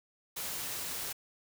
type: noise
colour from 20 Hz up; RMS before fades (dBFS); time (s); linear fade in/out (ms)
white; -38; 0.36-1.13; 10
effects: none

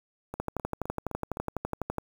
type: two click trains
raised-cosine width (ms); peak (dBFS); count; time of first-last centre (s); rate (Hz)
1; -16 / -22; 20 / 5; 0.4-1.983 / 0.34-1.371; 12 / 3.88
effects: 7-bit

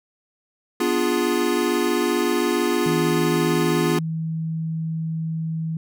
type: chord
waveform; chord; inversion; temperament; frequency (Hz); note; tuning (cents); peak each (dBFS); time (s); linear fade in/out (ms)
square; B diminished seventh; none; equal; 246.9 / 293.7 / 349.2 / 415.3; B3 / D4 / F4 / Ab4; 0 / 0 / 0 / 0; -26 / -27 / -23 / -26; 0.8-3.99; 5
type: tone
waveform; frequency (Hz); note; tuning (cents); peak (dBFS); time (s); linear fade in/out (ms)
sine; 161.3; E3; -37; -23; 2.86-5.77; 2
effects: none

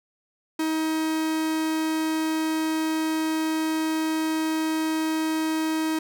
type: tone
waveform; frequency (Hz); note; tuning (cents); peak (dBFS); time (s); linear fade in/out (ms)
45% pulse; 316.7; D#4; +31; -23; 0.59-5.99; 5
effects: none

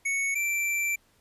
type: tone pair in turn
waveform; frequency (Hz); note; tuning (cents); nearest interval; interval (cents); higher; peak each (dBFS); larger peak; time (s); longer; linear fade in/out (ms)
square; 2217 / 2344; C#7 / D7; 0 / -4; minor second; 96; second; -26; neither; 0.05-0.35 / 0.35-0.96; second; 10
effects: pink hiss -65 dBFS RMS until 1.2 s + resampled to 32000 Hz

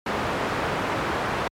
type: low-pass noise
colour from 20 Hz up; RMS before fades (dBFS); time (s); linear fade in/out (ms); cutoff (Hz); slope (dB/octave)
white; -26; 0.06-1.48; 5; 1300; 12
effects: high-pass 60 Hz 12 dB/octave + MP3 96 kbps

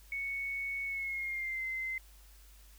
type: tone with pitch glide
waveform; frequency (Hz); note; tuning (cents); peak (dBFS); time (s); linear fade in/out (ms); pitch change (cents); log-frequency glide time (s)
sine; 2217 to 2069; C#7 to C7; 0 to -20; -34; 0.12-1.98; 2; -120; 0.85-1.63
effects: added 50 Hz sine -55 dBFS peak until 2.78 s + white hiss -62 dBFS RMS until 2.78 s

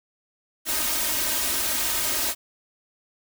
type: noise with comb filter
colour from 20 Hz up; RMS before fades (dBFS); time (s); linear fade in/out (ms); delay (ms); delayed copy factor
white; -25; 0.65-2.35; 50; 3.2; +0.85
effects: none

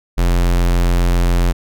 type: tone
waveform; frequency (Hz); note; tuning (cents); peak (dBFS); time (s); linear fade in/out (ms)
square; 43.65; F1; 0; -12; 0.17-1.53; 20
effects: none

